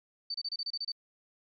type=tone bursts; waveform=sine; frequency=4574 Hz; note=D8; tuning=47 cents flat; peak=-32 dBFS; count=9; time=0.3-0.92 s; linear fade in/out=5 ms; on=44 ms; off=28 ms; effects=MP3 96 kbps